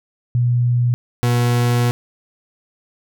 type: tone pair in turn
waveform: sine / 40% pulse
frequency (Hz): 121.6 / 120.83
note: B2 / B2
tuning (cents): -26 / -37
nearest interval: unison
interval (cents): 11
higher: first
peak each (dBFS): -13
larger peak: neither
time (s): 0.35-0.94 / 1.23-1.91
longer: second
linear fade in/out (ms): 0
effects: none